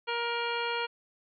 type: harmonic tone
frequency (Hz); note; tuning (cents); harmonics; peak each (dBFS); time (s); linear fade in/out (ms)
471; A#4; +18; 1 / 2 / 3 / 4 / 5 / 6 / 7 / 9; -35 / -34 / -36 / -43 / -38 / -39 / -42 / -44; 0.07-0.87; 20
effects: none